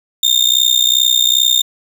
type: tone with amplitude modulation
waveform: 35% pulse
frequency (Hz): 3639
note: A#7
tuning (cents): -42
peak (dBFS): -4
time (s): 0.23-1.62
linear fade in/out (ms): 5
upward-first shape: sine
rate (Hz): 62.5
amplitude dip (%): 90
effects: none